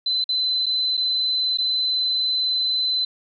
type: tone with dropouts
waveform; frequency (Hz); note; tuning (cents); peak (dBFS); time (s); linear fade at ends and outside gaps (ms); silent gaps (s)
sine; 4039; B7; +38; -19; 0.06-3.05; 5; 0.242-0.29 / 0.659-0.664 / 0.97-0.975 / 1.574-1.584
effects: none